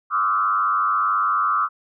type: tone with frequency modulation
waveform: sine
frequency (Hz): 1244.5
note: D#6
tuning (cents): 0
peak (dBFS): -17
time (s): 0.1-1.69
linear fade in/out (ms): 50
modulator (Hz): 98.4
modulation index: 1.3
effects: none